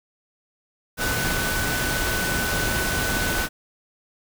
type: tone in noise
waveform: sine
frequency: 1501 Hz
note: F#6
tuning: 24 cents sharp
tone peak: -27 dBFS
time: 0.97-3.49 s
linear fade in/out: 50 ms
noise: pink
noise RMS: -25 dBFS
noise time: 0.97-3.49 s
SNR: -5 dB
effects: none

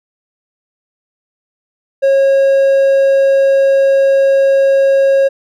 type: tone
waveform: triangle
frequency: 545 Hz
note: C#5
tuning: 29 cents flat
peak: -5 dBFS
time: 2.02-5.29 s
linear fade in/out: 20 ms
effects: none

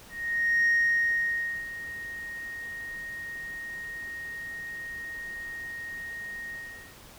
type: tone with ADSR envelope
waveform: sine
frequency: 1864.7 Hz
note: A#6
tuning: in tune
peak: -18 dBFS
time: 0.09-6.96 s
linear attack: 570 ms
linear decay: 1000 ms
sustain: -17 dB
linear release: 450 ms
effects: tanh soft clip ceiling -18 dBFS + pink hiss -50 dBFS RMS until 7.18 s

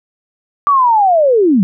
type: linear sweep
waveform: sine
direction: down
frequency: 1174.7 to 174.61 Hz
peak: -7 dBFS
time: 0.67-1.63 s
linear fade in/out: 0 ms
effects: none

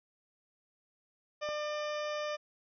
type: harmonic tone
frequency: 599 Hz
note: D5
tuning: 34 cents sharp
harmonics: 1 / 2 / 3 / 4 / 5 / 6 / 8 / 9 / 10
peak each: -35 / -41 / -45 / -47 / -49 / -51 / -53 / -54 / -55 dBFS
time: 1.41-2.37 s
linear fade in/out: 20 ms
type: click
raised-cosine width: 1 ms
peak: -32 dBFS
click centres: 1.489 s
effects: none

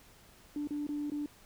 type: tone with dropouts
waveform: sine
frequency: 293.7 Hz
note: D4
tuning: in tune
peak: -32 dBFS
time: 0.56-1.26 s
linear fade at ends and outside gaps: 2 ms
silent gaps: 0.673-0.707 / 0.868-0.89 / 1.1-1.118 s
effects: tanh soft clip ceiling -28 dBFS + pink hiss -59 dBFS RMS until 1.45 s

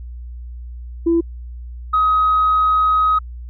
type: tone pair in turn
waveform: sine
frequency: 335.4 / 1263.6 Hz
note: E4 / D#6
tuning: +30 / +26 cents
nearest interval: octave + major seventh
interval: 2296 cents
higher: second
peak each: -11 dBFS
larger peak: neither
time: 1.06-1.21 / 1.93-3.19 s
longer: second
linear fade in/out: 10 ms
effects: tanh soft clip ceiling -8 dBFS + added 60 Hz sine -29 dBFS peak until 3.49 s

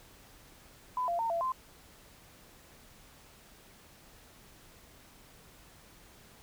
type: tone with pitch steps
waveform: sine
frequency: 1003 / 689 / 912 / 676 / 1038 Hz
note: B5 / F5 / A#5 / E5 / C6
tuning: +26 / -24 / -38 / +43 / -14 cents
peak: -29 dBFS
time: 0.97-1.52 s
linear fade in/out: 2 ms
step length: 110 ms
effects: pink hiss -57 dBFS RMS until 6.42 s

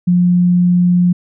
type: tone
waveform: sine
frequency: 177.5 Hz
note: F3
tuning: 28 cents sharp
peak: -8 dBFS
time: 0.07-1.13 s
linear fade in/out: 10 ms
effects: none

